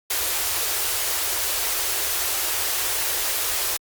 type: band-stop noise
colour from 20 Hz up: white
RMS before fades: -24 dBFS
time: 0.1-3.77 s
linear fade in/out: 5 ms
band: 100 to 320 Hz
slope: 96 dB/octave
effects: Opus 48 kbps